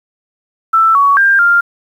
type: tone with pitch steps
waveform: sine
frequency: 1327 / 1123 / 1594 / 1397 Hz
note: E6 / C#6 / G6 / F6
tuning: +11 / +22 / +28 / 0 cents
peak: -6 dBFS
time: 0.73-1.61 s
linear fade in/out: 10 ms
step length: 220 ms
effects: 7-bit